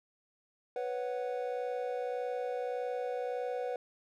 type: chord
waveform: triangle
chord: B suspended second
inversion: none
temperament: just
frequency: 493.9 / 555.6 / 740.8 Hz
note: B4 / C#5 / F#5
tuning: 0 / +4 / +2 cents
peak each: -33 / -39 / -38 dBFS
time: 0.76-3.76 s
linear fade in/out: 2 ms
effects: none